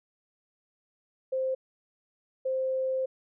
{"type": "tone bursts at uneven times", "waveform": "sine", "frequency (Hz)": 523.3, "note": "C5", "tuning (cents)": 0, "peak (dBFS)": -26, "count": 2, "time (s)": [[1.32, 1.55], [2.45, 3.06]], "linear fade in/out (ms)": 10, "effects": []}